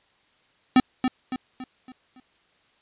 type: tone with echo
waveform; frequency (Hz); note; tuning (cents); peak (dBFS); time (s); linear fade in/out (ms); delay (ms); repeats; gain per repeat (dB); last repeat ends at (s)
square; 256.1; C4; -37; -13; 0.76-0.8; 2; 280; 5; -7; 2.2
effects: white hiss -63 dBFS RMS until 2.81 s + resampled to 8000 Hz